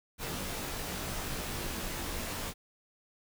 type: noise with comb filter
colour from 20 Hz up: pink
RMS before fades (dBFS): -37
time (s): 0.18-2.54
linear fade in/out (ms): 50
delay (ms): 19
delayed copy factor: -1
effects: none